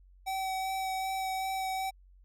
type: tone with vibrato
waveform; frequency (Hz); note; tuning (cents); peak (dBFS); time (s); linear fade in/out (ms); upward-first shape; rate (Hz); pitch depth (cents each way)
square; 763; G5; -47; -32; 0.26-1.91; 20; sine; 2.6; 11
effects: added 46 Hz sine -55 dBFS peak until 2.24 s